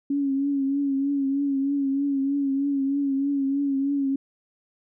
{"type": "tone with vibrato", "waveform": "sine", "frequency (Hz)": 277.2, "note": "C#4", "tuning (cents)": 0, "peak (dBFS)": -21, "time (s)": [0.1, 4.16], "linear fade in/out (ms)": 5, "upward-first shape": "triangle", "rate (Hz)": 3.2, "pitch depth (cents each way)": 52, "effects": []}